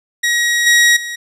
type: tone with level steps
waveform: sawtooth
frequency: 1900 Hz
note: A#6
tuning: 33 cents sharp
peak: -9 / -4 / -19 dBFS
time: 0.23-1.16 s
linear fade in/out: 10 ms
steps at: 0.66 / 0.96 s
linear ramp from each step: 10 ms
effects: low-pass 10000 Hz 12 dB/octave